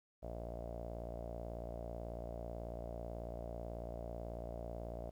sawtooth tone with low-pass filter, 58.2 Hz, A#1, 2 cents flat, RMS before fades -45 dBFS, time 0.22-5.11 s, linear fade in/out 20 ms, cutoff 630 Hz, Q 7.4, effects 12-bit

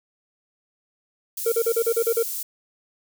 white high-pass noise, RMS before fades -30 dBFS, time 1.37-2.43 s, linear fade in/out 5 ms, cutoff 7400 Hz, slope 12 dB/octave
triangle tone bursts, 460 Hz, A#4, 23 cents flat, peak -16 dBFS, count 8, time 1.46-2.228 s, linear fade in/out 5 ms, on 61 ms, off 40 ms
effects none

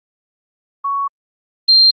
sine tone pair in turn, 1115 / 4176 Hz, C#6 / C8, +10 / -4 cents, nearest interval octave + major seventh, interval 2286 cents, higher second, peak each -16 / -6 dBFS, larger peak second, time 0.84-1.08 / 1.68-1.91 s, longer first, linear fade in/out 10 ms, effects Opus 32 kbps

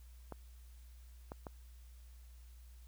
clicks, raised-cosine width 1 ms, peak -30 dBFS, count 3, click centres 0.323 / 1.319 / 1.468 s, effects added 60 Hz sine -53 dBFS peak until 2.87 s + white hiss -69 dBFS RMS until 2.87 s

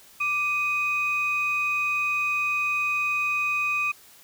sine tone pair together, 1179.8 / 2500 Hz, D6 / D#7, +8 / +8 cents, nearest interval octave + minor second, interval 1300 cents, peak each -28 / -22 dBFS, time 0.2-3.92 s, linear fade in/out 10 ms, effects tanh soft clip ceiling -18 dBFS + white hiss -52 dBFS RMS until 4.23 s

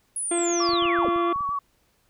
sine linear sweep, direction down, 10548 to 172.5 Hz, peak -26 dBFS, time 0.16-1.09 s, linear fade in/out 2 ms
harmonic tone, 344.2 Hz, F4, 25 cents flat, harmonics 1 / 2 / 3 / 4 / 5 / 6 / 7 / 8 / 9 / 10, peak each -23 / -30 / -39 / -38 / -46 / -42 / -43 / -50 / -51 / -43 dBFS, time 0.31-1.33 s, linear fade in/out 5 ms
sine tone with vibrato, 1134 Hz, C#6, 39 cents sharp, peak -24 dBFS, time 0.6-1.59 s, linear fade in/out 5 ms, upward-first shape sine, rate 8.9 Hz, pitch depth 31 cents each way
clicks, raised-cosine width 5 ms, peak -32 dBFS, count 11, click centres 0.691 / 0.734 / 0.824 / 0.855 / 0.989 / 1.048 / 1.083 / 1.161 / 1.36 / 1.408 / 1.491 s
effects pink hiss -66 dBFS RMS until 2.09 s

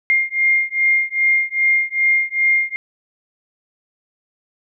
sine beating tone pair, 2117 / 2119.5 Hz, C7 / C7, +20 / +22 cents, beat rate 2.5 Hz, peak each -17 dBFS, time 0.1-2.76 s, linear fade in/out 0 ms, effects none

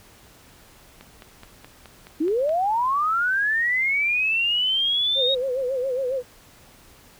click train, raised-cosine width 0.3 ms, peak -26 dBFS, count 8, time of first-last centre 1.01-2.493 s, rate 4.72 Hz
sine linear sweep, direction up, 290 to 3785 Hz, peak -19 dBFS, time 2.2-5.35 s, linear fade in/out 10 ms
sine tone with vibrato, 518 Hz, C5, 17 cents flat, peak -22 dBFS, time 5.15-6.23 s, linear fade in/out 50 ms, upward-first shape sine, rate 7.3 Hz, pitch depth 94 cents each way
effects pink hiss -51 dBFS RMS until 7.19 s

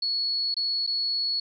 sine tone with dropouts, 4379 Hz, C#8, 22 cents flat, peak -24 dBFS, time 0.02-1.4 s, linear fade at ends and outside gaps 5 ms, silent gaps 0.543-0.566 / 0.866-0.873 s, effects none

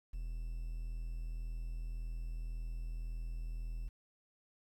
triangle tone with quantisation, 40.91 Hz, E1, 12 cents flat, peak -36 dBFS, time 0.13-3.89 s, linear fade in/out 10 ms, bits 11, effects none

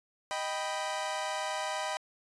sawtooth chord, Eb augmented, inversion none, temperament equal, 622.3 / 784 / 987.8 Hz, Eb5 / G5 / B5, 0 / 0 / 0 cents, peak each -33 dBFS, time 0.31-1.97 s, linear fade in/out 0 ms, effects resampled to 22050 Hz

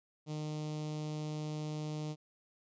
sawtooth tone with notch filter, 152.5 Hz, D#3, 34 cents flat, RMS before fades -39 dBFS, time 0.26-2.16 s, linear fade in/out 50 ms, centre 1600 Hz, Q 0.69, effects resampled to 16000 Hz

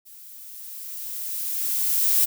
violet noise with level ramp, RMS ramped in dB -46 to -18 dBFS, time 0.05-2.26 s, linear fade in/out 20 ms, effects none

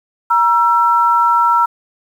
sine tone pair together, 946.9 / 1340 Hz, A#5 / E6, +27 / +28 cents, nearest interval tritone, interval 601 cents, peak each -12 dBFS, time 0.3-1.66 s, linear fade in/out 10 ms, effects 7-bit

